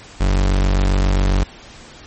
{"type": "tone", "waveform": "40% pulse", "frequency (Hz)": 47.53, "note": "F#1", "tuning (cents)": 47, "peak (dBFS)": -12, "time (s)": [0.2, 1.44], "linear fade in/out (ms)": 10, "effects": ["pink hiss -40 dBFS RMS until 2.06 s", "MP3 32 kbps"]}